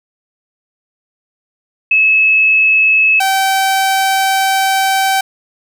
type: tone pair in turn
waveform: sine / sawtooth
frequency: 2591 / 772.1 Hz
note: E7 / G5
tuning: -30 / -26 cents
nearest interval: octave + major sixth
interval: 2096 cents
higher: first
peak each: -7 dBFS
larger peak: neither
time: 1.91-3.2 / 3.2-5.21 s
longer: second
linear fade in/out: 5 ms
effects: none